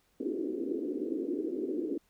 pink band-pass noise, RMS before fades -34 dBFS, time 0.2-1.98 s, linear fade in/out 5 ms, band 270 to 420 Hz, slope 48 dB/octave, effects pink hiss -71 dBFS RMS until 2.09 s

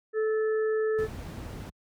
harmonic tone, 435.9 Hz, A4, 16 cents flat, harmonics 1 / 3 / 4, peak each -24 / -41 / -39 dBFS, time 0.13-1.08 s, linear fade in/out 50 ms
brown noise, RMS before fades -35 dBFS, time 0.98-1.7 s, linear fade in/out 10 ms
effects high-pass 60 Hz 12 dB/octave

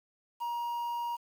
triangle tone with quantisation, 948 Hz, A#5, 29 cents sharp, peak -30 dBFS, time 0.4-1.17 s, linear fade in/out 20 ms, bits 9, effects none

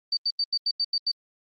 sine tone bursts, 4605 Hz, D8, 35 cents flat, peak -22 dBFS, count 8, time 0.12-1.116 s, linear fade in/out 5 ms, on 51 ms, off 84 ms, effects Opus 32 kbps

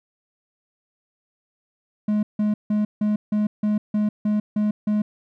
triangle tone bursts, 210.6 Hz, G#3, 24 cents sharp, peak -16 dBFS, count 10, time 2.08-5.02 s, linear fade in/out 5 ms, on 150 ms, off 160 ms, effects none

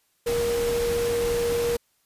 sine tone in noise, 472.4 Hz, A#4, 23 cents sharp, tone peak -22 dBFS, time 0.26-1.77 s, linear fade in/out 10 ms, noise pink, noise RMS -32 dBFS, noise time 0.26-1.77 s, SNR +7 dB, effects white hiss -68 dBFS RMS until 2.05 s + resampled to 32000 Hz

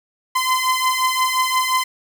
sawtooth beating tone pair, 1025 / 1030.7 Hz, C6 / C6, -36 / -26 cents, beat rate 5.7 Hz, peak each -17 / -15 dBFS, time 0.35-1.84 s, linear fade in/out 10 ms, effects none

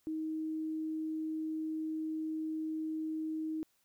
sine tone, 315 Hz, D#4, 21 cents sharp, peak -34 dBFS, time 0.07-3.63 s, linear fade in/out 0 ms, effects white hiss -74 dBFS RMS until 3.84 s

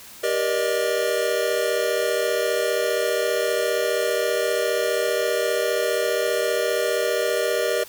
square chord, Eb major seventh, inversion first, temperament equal with one note detuned, 392 / 476 / 587.3 / 622.3 Hz, G4 / Bb4 / D5 / Eb5, 0 / +36 / 0 / 0 cents, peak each -28 / -25 / -28 / -27 dBFS, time 0.23-7.84 s, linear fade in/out 10 ms, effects white hiss -43 dBFS RMS until 7.88 s

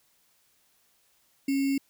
sine tone with sample-and-hold, 274.2 Hz, C#4, 19 cents flat, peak -23 dBFS, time 1.48-1.78 s, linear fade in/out 5 ms, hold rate 2450 Hz, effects white hiss -67 dBFS RMS until 1.89 s

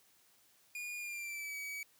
45% pulse tone with pitch glide, 2437 to 2274 Hz, D#7 to C#7, -37 to +44 cents, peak -40 dBFS, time 0.75-1.83 s, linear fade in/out 2 ms, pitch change -119 cents, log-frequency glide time 0.97-1.57 s, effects white hiss -68 dBFS RMS until 1.99 s + high-pass 60 Hz 12 dB/octave

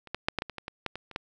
clicks, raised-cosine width 0.3 ms, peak -30 / -15 / -8 / -12 / -15 / -22 / -21 / -20 / -14 / -21 / -29 / -15 dBFS, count 12, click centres 0.073 / 0.146 / 0.285 / 0.387 / 0.421 / 0.497 / 0.583 / 0.681 / 0.863 / 0.956 / 1.113 / 1.161 s, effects none

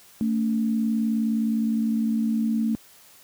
sine tone pair together, 223.4 / 282.9 Hz, A3 / C#4, +27 / +35 cents, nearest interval major third, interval 408 cents, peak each -21 / -30 dBFS, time 0.21-2.75 s, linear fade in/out 0 ms, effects white hiss -52 dBFS RMS until 3.23 s + high-pass 60 Hz 12 dB/octave

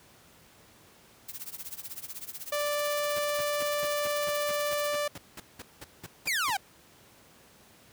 blue noise with tremolo, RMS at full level -37 dBFS, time 1.28-4.9 s, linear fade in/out 10 ms, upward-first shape triangle, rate 16 Hz, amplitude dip 100%
sawtooth tone, 587.3 Hz, D5, in tune, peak -24 dBFS, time 2.52-5.08 s, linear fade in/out 5 ms
pink noise bursts, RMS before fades -41 dBFS, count 16, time 3.16-6.506 s, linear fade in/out 5 ms, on 31 ms, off 190 ms
sawtooth exponential sweep, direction down, 2489 to 740 Hz, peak -23 dBFS, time 6.27-6.57 s, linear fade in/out 5 ms
effects pink hiss -57 dBFS RMS until 7.92 s + high-pass 80 Hz 12 dB/octave

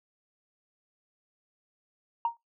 sine tone with exponential decay, 932.3 Hz, A#5, in tune, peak -20 dBFS, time 2.25-2.37 s, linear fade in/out 2 ms, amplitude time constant 25 ms, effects noise-tail reverb RT60 0.2 s tail -26 dB re dry + tanh soft clip ceiling -18 dBFS

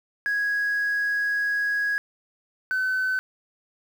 sine tone pair in turn, 1659 / 1518.1 Hz, G#6 / F#6, -2 / +44 cents, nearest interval major second, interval 154 cents, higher first, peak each -20 dBFS, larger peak neither, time 0.26-1.98 / 2.71-3.19 s, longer first, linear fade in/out 0 ms, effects tanh soft clip ceiling -20 dBFS + 8-bit

